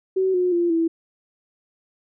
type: tone with pitch steps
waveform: sine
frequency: 378.2 / 361.3 / 345.2 / 329.8 Hz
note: F#4 / F#4 / F4 / E4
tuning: +38 / -41 / -20 / +1 cents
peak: -17 dBFS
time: 0.16-0.88 s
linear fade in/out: 10 ms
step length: 180 ms
effects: none